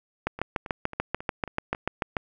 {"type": "two click trains", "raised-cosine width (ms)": 0.5, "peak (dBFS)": [-10, -22], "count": [14, 6], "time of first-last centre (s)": [[0.27, 2.168], [0.39, 1.749]], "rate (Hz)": [6.85, 3.68], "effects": []}